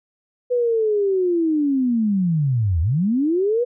sine linear two-way sweep, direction down then up, 498.7 to 75.9 to 498.7 Hz, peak -16 dBFS, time 0.5-3.65 s, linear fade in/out 20 ms, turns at 2.81 s, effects none

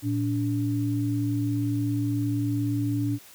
sine tone pair together, 114.65 / 288.9 Hz, A#2 / D4, -28 / -28 cents, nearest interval octave + major third, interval 1600 cents, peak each -26 dBFS, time 0.02-3.19 s, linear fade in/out 50 ms, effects white hiss -50 dBFS RMS until 3.34 s

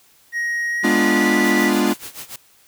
triangle tone with pitch glide, 1883 to 1963 Hz, A#6 to B6, +17 to -11 cents, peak -18 dBFS, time 0.32-1.72 s, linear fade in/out 50 ms, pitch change +72 cents, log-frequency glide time 0.7-1.31 s
45% pulse chord, G# diminished seventh, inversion none, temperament equal, 207.7 / 246.9 / 293.7 / 349.2 Hz, G#3 / B3 / D4 / F4, 0 / 0 / 0 / 0 cents, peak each -21 dBFS, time 0.83-1.94 s, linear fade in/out 20 ms
white noise with tremolo, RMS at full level -32 dBFS, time 1.44-2.36 s, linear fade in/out 2 ms, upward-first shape sine, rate 6.9 Hz, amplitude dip 85%
effects white hiss -54 dBFS RMS until 2.67 s

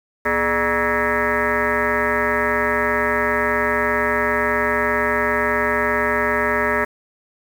sine tone with frequency modulation, 1128 Hz, C#6, 30 cents sharp, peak -16 dBFS, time 0.25-6.85 s, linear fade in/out 10 ms, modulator 177 Hz, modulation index 4.9, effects 7-bit

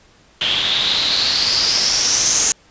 white noise with low-pass filter sweep, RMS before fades -17 dBFS, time 0.41-2.52 s, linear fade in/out 2 ms, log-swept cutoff 3200 to 6700 Hz, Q 7.1, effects pink hiss -51 dBFS RMS until 2.7 s + resampled to 16000 Hz

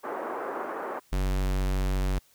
pink band-pass noise, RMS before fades -34 dBFS, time 0.03-1 s, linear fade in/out 20 ms, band 340 to 1400 Hz, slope 24 dB/octave
square tone, 47.21 Hz, F#1, 36 cents sharp, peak -25 dBFS, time 1.12-2.19 s, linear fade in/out 10 ms
effects white hiss -62 dBFS RMS until 2.34 s

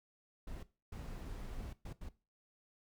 brown noise bursts at uneven times, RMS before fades -45 dBFS, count 4, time 0.47-0.63 / 0.92-1.73 / 1.85-1.93 / 2.01-2.09 s, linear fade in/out 5 ms, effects noise-tail reverb RT60 0.3 s tail -17 dB re dry

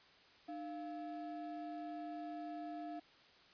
triangle ring-modulated tone, 500 Hz, B4, 21 cents sharp, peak -38 dBFS, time 0.48-3 s, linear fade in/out 10 ms, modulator 197 Hz, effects white hiss -64 dBFS RMS until 3.53 s + resampled to 11025 Hz

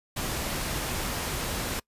pink noise, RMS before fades -31 dBFS, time 0.16-1.8 s, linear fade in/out 10 ms, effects noise-tail reverb RT60 0.1 s tail -24 dB re dry + resampled to 32000 Hz

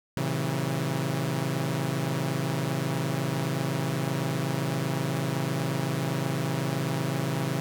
sawtooth tone cluster, 113.5 / 135 / 162.9 / 188.5 Hz, A#2 / C#3 / E3 / F#3, -46 / -45 / -20 / +32 cents, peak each -33 / -25 / -27 / -33 dBFS, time 0.17-7.6 s, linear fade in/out 0 ms, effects none

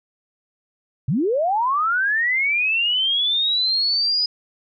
sine linear sweep, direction up, 110 to 5000 Hz, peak -17 dBFS, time 1.08-4.26 s, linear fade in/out 5 ms, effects none

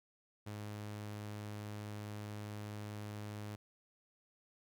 sawtooth tone, 104.7 Hz, G#2, 15 cents sharp, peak -39 dBFS, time 0.46-3.56 s, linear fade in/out 10 ms, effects none

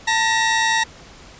sawtooth tone pair together, 895.1 / 1900 Hz, A5 / A#6, +29 / +33 cents, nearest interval octave + minor second, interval 1304 cents, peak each -15 dBFS, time 0.07-0.84 s, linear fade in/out 10 ms, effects pink hiss -43 dBFS RMS until 1.39 s + resampled to 16000 Hz

